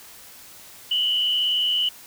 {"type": "tone with frequency modulation", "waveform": "sine", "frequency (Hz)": 2979, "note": "F#7", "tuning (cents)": 11, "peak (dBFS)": -19, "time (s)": [0.91, 1.89], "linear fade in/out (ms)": 5, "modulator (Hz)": 80.7, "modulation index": 1.1, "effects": ["white hiss -45 dBFS RMS until 2.06 s"]}